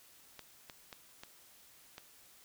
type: clicks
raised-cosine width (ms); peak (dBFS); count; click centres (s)
0.2; -29; 5; 0.393 / 0.698 / 0.928 / 1.235 / 1.981
effects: white hiss -61 dBFS RMS until 2.44 s